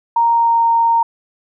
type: tone with pitch glide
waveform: sine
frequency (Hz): 931 to 924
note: A#5 to A#5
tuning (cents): -2 to -16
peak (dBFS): -10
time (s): 0.16-1.03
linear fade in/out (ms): 5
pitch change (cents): -14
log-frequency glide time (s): 0.33-0.63
effects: none